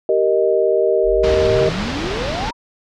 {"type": "chord", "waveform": "sine", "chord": "Eb major", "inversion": "first", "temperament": "just", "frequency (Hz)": [388.9, 466.7, 622.3], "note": ["G4", "Bb4", "Eb5"], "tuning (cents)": [-14, 2, 0], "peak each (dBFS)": -17, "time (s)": [0.09, 1.69], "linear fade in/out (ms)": 2}
{"type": "exponential sweep", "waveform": "sine", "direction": "up", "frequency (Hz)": [36.94, 987.8], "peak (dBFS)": -23, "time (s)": [1.03, 2.53], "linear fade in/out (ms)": 50}
{"type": "low-pass noise", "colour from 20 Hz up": "pink", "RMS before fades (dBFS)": -24, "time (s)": [1.23, 2.51], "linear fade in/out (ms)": 10, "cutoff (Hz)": 5000, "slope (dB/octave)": 24}
{"effects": []}